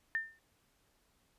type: tone with exponential decay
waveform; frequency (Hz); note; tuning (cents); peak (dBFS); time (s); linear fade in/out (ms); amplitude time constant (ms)
sine; 1800; A6; +39; -28; 0.15-0.39; 0; 51
effects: pink hiss -73 dBFS RMS until 1.38 s + resampled to 32000 Hz